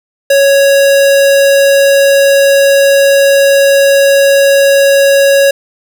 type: tone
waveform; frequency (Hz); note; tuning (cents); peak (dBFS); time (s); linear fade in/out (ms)
square; 554.4; C#5; 0; -5; 0.3-5.51; 5
effects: none